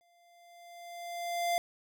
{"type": "tone with exponential growth", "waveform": "square", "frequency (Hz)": 693, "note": "F5", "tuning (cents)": -14, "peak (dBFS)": -27, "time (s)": [0.01, 1.58], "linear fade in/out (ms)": 0, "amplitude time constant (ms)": 340, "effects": []}